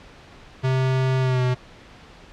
square tone with pitch glide, 130.81 to 126.21 Hz, C3 to B2, 0 to +38 cents, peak -19 dBFS, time 0.63-1.55 s, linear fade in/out 20 ms, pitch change -62 cents, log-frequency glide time 1.2-1.43 s, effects pink hiss -46 dBFS RMS until 2.32 s + low-pass 4000 Hz 12 dB/octave

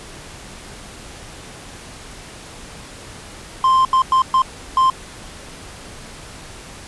triangle tone bursts at uneven times, 1046.5 Hz, C6, in tune, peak -9 dBFS, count 5, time 3.64-3.85 / 3.93-4.02 / 4.12-4.22 / 4.34-4.42 / 4.77-4.9 s, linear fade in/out 2 ms, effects pink hiss -37 dBFS RMS until 6.87 s + resampled to 24000 Hz

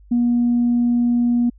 sine tone, 240 Hz, B3, 49 cents flat, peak -13 dBFS, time 0.11-1.5 s, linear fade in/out 10 ms, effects tanh soft clip ceiling -10 dBFS + added 50 Hz sine -44 dBFS peak until 1.58 s

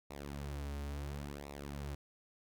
sawtooth tone with flanger, 71.3 Hz, C#2, 49 cents sharp, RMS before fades -43 dBFS, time 0.1-1.95 s, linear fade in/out 5 ms, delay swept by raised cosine 0.63 to 6.13 ms, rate 0.72 Hz, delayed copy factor -0.75, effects none

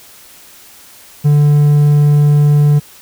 triangle tone, 146.83 Hz, D3, in tune, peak -4 dBFS, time 1.24-2.8 s, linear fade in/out 20 ms, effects white hiss -40 dBFS RMS until 3.01 s

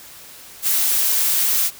blue noise, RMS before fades -18 dBFS, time 0.62-1.71 s, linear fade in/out 50 ms, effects white hiss -41 dBFS RMS until 1.79 s

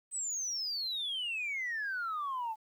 sine exponential sweep, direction down, 8300 to 855 Hz, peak -32 dBFS, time 0.11-2.56 s, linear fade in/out 50 ms, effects tanh soft clip ceiling -30 dBFS + 11-bit

